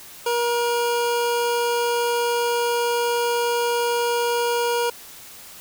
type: tone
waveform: 25% pulse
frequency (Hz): 475.3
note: A#4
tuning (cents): +34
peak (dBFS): -16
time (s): 0.26-4.9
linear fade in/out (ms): 5
effects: white hiss -42 dBFS RMS until 5.6 s